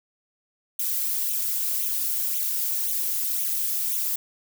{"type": "noise with flanger", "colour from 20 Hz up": "violet", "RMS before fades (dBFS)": -26, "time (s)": [0.79, 4.16], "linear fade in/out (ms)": 5, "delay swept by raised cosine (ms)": [0.3, 3.3], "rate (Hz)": 1.9, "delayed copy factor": 0.9, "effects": []}